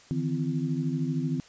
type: tone cluster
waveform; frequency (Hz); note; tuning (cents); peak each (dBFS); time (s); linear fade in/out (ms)
sine; 150.1 / 163.2 / 257.3 / 337.5; D3 / E3 / C4 / E4; +38 / -17 / -29 / +41; -30 / -31 / -30 / -39; 0.11-1.4; 0
effects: white hiss -54 dBFS RMS until 1.48 s + resampled to 16000 Hz